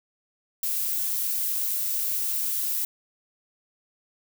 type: noise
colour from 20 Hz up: violet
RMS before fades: -27 dBFS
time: 0.63-2.85 s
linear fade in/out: 2 ms
effects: none